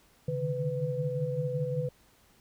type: tone cluster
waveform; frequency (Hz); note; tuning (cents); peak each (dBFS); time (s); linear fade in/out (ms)
sine; 135.9 / 148.5 / 153.8 / 498.7; C#3 / D3 / D#3 / B4; -34 / +20 / -20 / +17; -34 / -36 / -36 / -32; 0.28-1.89; 5
effects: pink hiss -63 dBFS RMS until 2.4 s